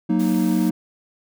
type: chord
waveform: triangle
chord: D# minor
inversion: first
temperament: equal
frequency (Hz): 185 / 233.1 / 311.1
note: F#3 / A#3 / D#4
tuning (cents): 0 / 0 / 0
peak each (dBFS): -19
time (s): 0.09-0.71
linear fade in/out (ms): 10
type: noise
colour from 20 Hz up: white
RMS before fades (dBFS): -38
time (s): 0.19-0.7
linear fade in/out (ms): 10
effects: none